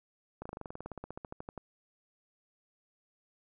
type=slowing click train; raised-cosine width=1 ms; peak=-27 dBFS; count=21; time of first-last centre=0.42-1.577 s; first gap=35 ms; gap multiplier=1.05; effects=none